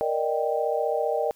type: chord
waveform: sine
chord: Eb major seventh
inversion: second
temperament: equal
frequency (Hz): 466.2 / 587.3 / 622.3 / 784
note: Bb4 / D5 / Eb5 / G5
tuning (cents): 0 / 0 / 0 / 0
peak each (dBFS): -27 / -29 / -28 / -29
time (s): 0.01-1.31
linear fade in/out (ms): 0
effects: white hiss -60 dBFS RMS until 1.35 s